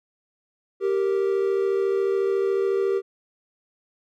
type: tone pair together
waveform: triangle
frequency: 391.2 / 465.2 Hz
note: G4 / A#4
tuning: -4 / -4 cents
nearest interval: minor third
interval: 300 cents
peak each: -19 / -24 dBFS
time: 0.8-3.02 s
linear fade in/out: 50 ms
effects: none